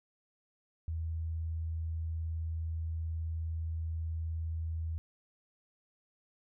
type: tone with vibrato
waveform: sine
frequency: 81.2 Hz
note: E2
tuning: 26 cents flat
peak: -33 dBFS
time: 0.88-4.98 s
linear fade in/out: 0 ms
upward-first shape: sine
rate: 19 Hz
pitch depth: 8 cents each way
effects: none